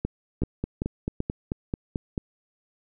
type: two click trains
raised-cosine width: 3 ms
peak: -14 / -13 dBFS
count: 9 / 4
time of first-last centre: 0.42-2.178 / 0.05-1.204 s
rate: 4.55 / 2.6 Hz
effects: none